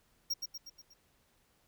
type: tone with echo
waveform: square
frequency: 5588 Hz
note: F8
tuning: in tune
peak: -31 dBFS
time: 0.3-0.34 s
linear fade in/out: 10 ms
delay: 120 ms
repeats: 5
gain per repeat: -5 dB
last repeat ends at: 0.94 s
effects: pink hiss -71 dBFS RMS until 1.67 s